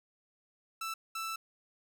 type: tone bursts at uneven times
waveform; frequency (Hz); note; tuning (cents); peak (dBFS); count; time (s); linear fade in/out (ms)
sawtooth; 1324; E6; +7; -32; 2; 0.81-0.94 / 1.15-1.36; 5
effects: none